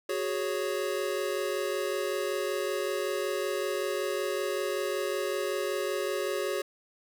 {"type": "chord", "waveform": "square", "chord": "F# suspended second", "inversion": "none", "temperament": "equal", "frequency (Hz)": [370, 415.3, 554.4], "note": ["F#4", "G#4", "C#5"], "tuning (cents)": [0, 0, 0], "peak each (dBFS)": -34, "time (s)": [0.09, 6.62], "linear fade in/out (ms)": 5, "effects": []}